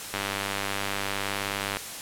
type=click train; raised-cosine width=0.3 ms; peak=-12 dBFS; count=163; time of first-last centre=0.14-1.77 s; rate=99.4 Hz; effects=white hiss -37 dBFS RMS until 2.01 s + low-pass 12000 Hz 12 dB/octave